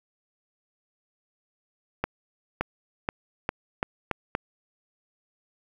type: accelerating click train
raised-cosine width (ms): 0.5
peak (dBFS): -10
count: 7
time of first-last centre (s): 2.04-4.351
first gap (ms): 570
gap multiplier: 0.84
effects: 8-bit